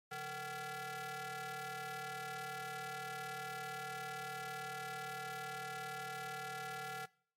sawtooth ring-modulated tone, 311.1 Hz, D#4, in tune, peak -35 dBFS, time 0.11-7.06 s, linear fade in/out 10 ms, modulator 1070 Hz, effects noise-tail reverb RT60 0.5 s tail -22 dB re dry + MP3 64 kbps

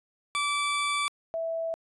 20% pulse / sine tone pair in turn, 1159 / 657.3 Hz, D6 / E5, -23 / -5 cents, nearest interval minor seventh, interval 982 cents, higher first, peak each -21 / -28 dBFS, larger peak first, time 0.35-1.08 / 1.34-1.74 s, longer first, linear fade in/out 0 ms, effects resampled to 24000 Hz

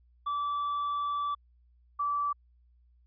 triangle / sine tone pair in turn, 1158 / 1158 Hz, D6 / D6, -25 / -25 cents, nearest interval unison, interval 0 cents, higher neither, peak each -27 dBFS, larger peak neither, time 0.26-1.35 / 1.99-2.33 s, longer first, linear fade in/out 10 ms, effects added 60 Hz sine -60 dBFS peak until 3.06 s + resampled to 11025 Hz

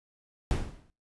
brown noise with exponential decay, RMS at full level -24 dBFS, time 0.51-0.9 s, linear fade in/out 0 ms, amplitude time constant 84 ms, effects noise-tail reverb RT60 0.3 s tail -25 dB re dry + resampled to 24000 Hz

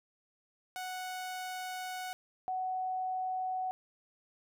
sawtooth / sine tone pair in turn, 739 / 745.4 Hz, F#5 / F#5, -2 / +13 cents, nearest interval unison, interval 15 cents, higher second, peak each -34 / -32 dBFS, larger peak second, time 0.76-2.13 / 2.48-3.71 s, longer first, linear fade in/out 0 ms, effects none

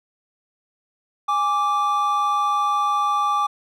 triangle tone pair together, 824.2 / 1170 Hz, G#5 / D6, -13 / -7 cents, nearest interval tritone, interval 606 cents, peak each -22 / -17 dBFS, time 1.28-3.47 s, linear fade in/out 10 ms, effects none

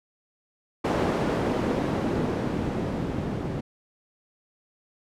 blue noise with low-pass filter sweep, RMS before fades -27 dBFS, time 0.84-3.61 s, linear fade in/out 10 ms, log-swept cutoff 400 to 200 Hz, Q 0.77, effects none

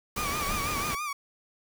pink noise, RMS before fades -33 dBFS, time 0.16-0.95 s, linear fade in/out 5 ms
30% pulse tone with vibrato, 1172 Hz, D6, 4 cents flat, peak -28 dBFS, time 0.17-1.13 s, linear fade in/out 5 ms, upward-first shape sine, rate 6.1 Hz, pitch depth 80 cents each way
effects none

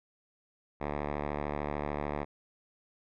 5% pulse tone with low-pass filter, 73.42 Hz, D2, in tune, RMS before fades -35 dBFS, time 0.8-2.25 s, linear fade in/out 20 ms, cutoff 1600 Hz, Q 1.3, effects none

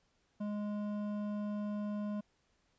sine tone with hard clipping, 207.7 Hz, G#3, in tune, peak -37 dBFS, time 0.4-2.21 s, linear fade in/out 10 ms, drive 10 dB, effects pink hiss -75 dBFS RMS until 2.78 s + resampled to 16000 Hz

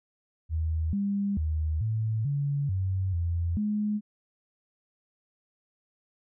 sine tone with pitch steps, 80 / 200.3 / 78.2 / 110.2 / 142.1 / 94.6 / 85.2 / 209.8 Hz, D#2 / G3 / D#2 / A2 / C#3 / F#2 / F2 / G#3, +49 / +38 / +9 / +3 / +43 / +39 / -42 / +18 cents, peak -25 dBFS, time 0.49-4.01 s, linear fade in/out 50 ms, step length 440 ms, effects none

